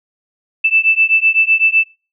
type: beating tone pair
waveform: sine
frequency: 2640 / 2647.9 Hz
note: E7 / E7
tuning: +2 / +7 cents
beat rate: 7.9 Hz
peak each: -13 dBFS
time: 0.64-1.84 s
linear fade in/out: 10 ms
effects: noise-tail reverb RT60 0.3 s tail -20 dB re dry